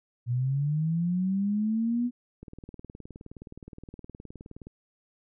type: linear sweep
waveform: sine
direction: up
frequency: 117.8 to 246.9 Hz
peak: -24 dBFS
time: 0.26-2.11 s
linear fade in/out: 50 ms
type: click train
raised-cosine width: 3 ms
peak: -30 dBFS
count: 44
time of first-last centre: 2.43-4.67 s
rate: 19.2 Hz
effects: none